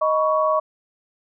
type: tone cluster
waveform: sine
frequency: 624 / 979 / 1117 Hz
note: D#5 / B5 / C#6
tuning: +5 / -15 / +13 cents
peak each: -19 / -27 / -20 dBFS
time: 0.01-0.6 s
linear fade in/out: 10 ms
effects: none